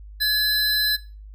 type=tone pair together; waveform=square; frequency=1700 / 4043 Hz; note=G#6 / B7; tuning=+40 / +40 cents; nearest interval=octave + minor third; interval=1500 cents; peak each=-23 / -21 dBFS; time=0.2-0.97 s; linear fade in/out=20 ms; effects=noise-tail reverb RT60 0.3 s tail -18 dB re dry + added 51 Hz sine -38 dBFS peak until 1.34 s